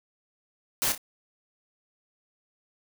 white noise with echo, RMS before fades -26 dBFS, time 0.82-0.92 s, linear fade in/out 0 ms, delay 29 ms, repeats 2, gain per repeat -9 dB, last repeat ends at 0.978 s, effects none

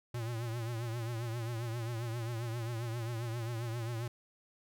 square tone with vibrato, 116.54 Hz, A#2, in tune, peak -36 dBFS, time 0.14-4.08 s, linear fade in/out 5 ms, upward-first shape triangle, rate 7.5 Hz, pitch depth 96 cents each way, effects none

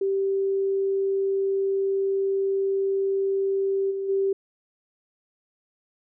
sine tone with level steps, 390.2 Hz, G4, 8 cents flat, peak -21 / -26 / -20 dBFS, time 0.01-4.33 s, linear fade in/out 5 ms, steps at 3.9 / 4.08 s, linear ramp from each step 20 ms, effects none

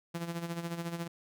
sawtooth tone with tremolo, 169.4 Hz, E3, 48 cents sharp, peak -29 dBFS, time 0.14-1.08 s, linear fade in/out 10 ms, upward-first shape sine, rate 14 Hz, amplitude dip 65%, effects none

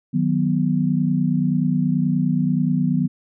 sine chord, B major, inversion first, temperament equal, 155.56 / 185 / 246.9 Hz, D#3 / F#3 / B3, 0 / 0 / 0 cents, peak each -21 dBFS, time 0.13-3.08 s, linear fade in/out 20 ms, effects none

